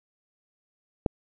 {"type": "click", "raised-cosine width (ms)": 2, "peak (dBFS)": -9, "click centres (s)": 1.062, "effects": []}